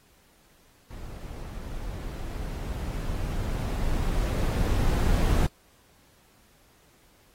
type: noise with level ramp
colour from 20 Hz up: brown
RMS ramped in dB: -39 to -21 dBFS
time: 0.9-5.47 s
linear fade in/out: 10 ms
effects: pink hiss -61 dBFS RMS until 7.34 s + AAC 48 kbps